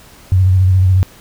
sine tone with vibrato, 93.2 Hz, F#2, 13 cents sharp, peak -7 dBFS, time 0.32-1.03 s, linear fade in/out 0 ms, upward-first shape square, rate 14 Hz, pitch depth 35 cents each way, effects pink hiss -42 dBFS RMS until 1.2 s

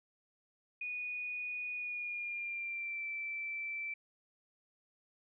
sine tone with pitch glide, 2467 to 2331 Hz, D#7 to D7, -15 to -14 cents, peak -37 dBFS, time 0.81-3.94 s, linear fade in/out 5 ms, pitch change -99 cents, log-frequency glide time 1.75-3.07 s, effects none

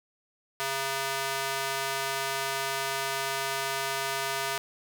square tone with high-pass filter, 135.9 Hz, C#3, 34 cents flat, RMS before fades -31 dBFS, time 0.6-4.58 s, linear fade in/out 0 ms, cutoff 810 Hz, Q 0.7, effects none

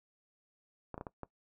clicks, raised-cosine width 1 ms, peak -27 dBFS, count 5, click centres 0.943 / 0.979 / 1.011 / 1.068 / 1.233 s, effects noise-tail reverb RT60 0.1 s tail -19 dB re dry

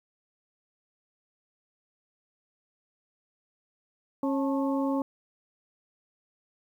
harmonic tone with a mistuned harmonic, 272.7 Hz, C#4, 28 cents flat, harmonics 1 / 2 / 3 / 4, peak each -26 / -32 / -36 / -38 dBFS, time 4.23-5.02 s, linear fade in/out 2 ms, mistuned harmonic 3, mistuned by +110 cents, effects 10-bit

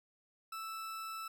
40% pulse tone, 1318.5 Hz, E6, in tune, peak -40 dBFS, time 0.52-1.28 s, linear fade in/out 5 ms, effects none

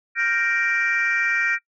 sine chord, G minor seventh, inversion third, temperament equal, 1396.9 / 1568 / 1864.7 / 2349 Hz, F6 / G6 / Bb6 / D7, 0 / 0 / 0 / 0 cents, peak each -26 / -25 / -22 / -23 dBFS, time 0.15-1.59 s, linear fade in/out 50 ms, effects noise-tail reverb RT60 0.1 s tail -23 dB re dry + tanh soft clip ceiling -12 dBFS

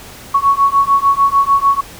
sine beating tone pair, 1108.7 / 1115.4 Hz, C#6 / C#6, 0 / +10 cents, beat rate 6.7 Hz, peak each -12 dBFS, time 0.34-1.81 s, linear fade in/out 10 ms, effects pink hiss -35 dBFS RMS until 1.99 s

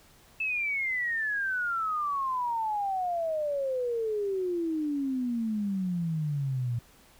sine exponential sweep, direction down, 2638 to 116.54 Hz, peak -27 dBFS, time 0.4-6.79 s, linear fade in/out 5 ms, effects pink hiss -58 dBFS RMS until 7.19 s

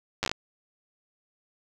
slowing click train, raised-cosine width 0.2 ms, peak -10 dBFS, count 7, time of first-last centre 0.23-0.315 s, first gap 9 ms, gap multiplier 1.18, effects none

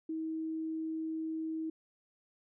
sine tone, 319.5 Hz, D#4, 46 cents sharp, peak -34 dBFS, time 0.09-1.7 s, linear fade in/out 5 ms, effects none

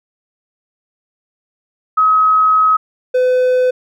sine / triangle tone pair in turn, 1274 / 505.6 Hz, D#6 / B4, +41 / +41 cents, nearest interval octave + major third, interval 1600 cents, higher first, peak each -8 dBFS, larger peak neither, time 1.97-2.77 / 3.14-3.71 s, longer first, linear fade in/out 10 ms, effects none

